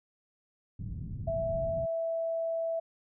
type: low-pass noise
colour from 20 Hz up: white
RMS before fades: -38 dBFS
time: 0.79-1.86 s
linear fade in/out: 5 ms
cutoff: 160 Hz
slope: 24 dB/octave
type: tone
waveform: sine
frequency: 659.3 Hz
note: E5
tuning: in tune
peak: -29 dBFS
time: 1.27-2.8 s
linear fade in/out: 10 ms
effects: none